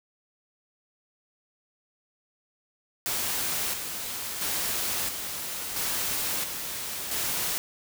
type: noise with tremolo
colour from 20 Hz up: white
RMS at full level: -29 dBFS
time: 3.06-7.58 s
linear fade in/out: 0 ms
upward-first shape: square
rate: 0.74 Hz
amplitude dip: 45%
effects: none